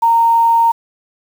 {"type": "tone with quantisation", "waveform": "sine", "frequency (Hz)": 923, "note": "A#5", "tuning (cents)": -17, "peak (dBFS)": -8, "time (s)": [0.02, 0.72], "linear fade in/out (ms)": 10, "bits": 6, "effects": []}